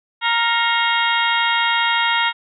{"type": "harmonic tone with a mistuned harmonic", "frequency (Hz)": 466.2, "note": "A#4", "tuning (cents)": 0, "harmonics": [2, 3, 4, 5, 6, 7, 8], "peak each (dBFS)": [-20, -22, -23, -24, -25, -25, -26], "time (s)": [0.21, 2.33], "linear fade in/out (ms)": 50, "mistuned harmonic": 5, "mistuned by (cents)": -120, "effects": []}